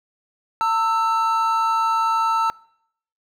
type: tone pair together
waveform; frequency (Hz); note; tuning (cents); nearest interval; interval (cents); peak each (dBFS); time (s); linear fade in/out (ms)
triangle; 905.3 / 1319; A5 / E6; +49 / +1; perfect fifth; 652; -18; 0.61-2.5; 0
effects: noise-tail reverb RT60 0.7 s tail -24 dB re dry